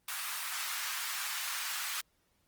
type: high-pass noise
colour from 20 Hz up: pink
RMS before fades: -37 dBFS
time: 0.08-2.01 s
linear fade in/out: 5 ms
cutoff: 1100 Hz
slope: 24 dB/octave
effects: pink hiss -74 dBFS RMS until 2.47 s + Opus 24 kbps